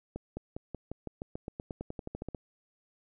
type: accelerating click train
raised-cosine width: 2 ms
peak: -24 dBFS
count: 19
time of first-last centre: 0.16-2.348 s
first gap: 210 ms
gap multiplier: 0.93
effects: none